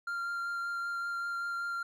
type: tone with vibrato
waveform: triangle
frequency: 1389 Hz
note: F6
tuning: 10 cents flat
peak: -31 dBFS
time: 0.07-1.83 s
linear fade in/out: 5 ms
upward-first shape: triangle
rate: 5.2 Hz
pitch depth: 12 cents each way
effects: none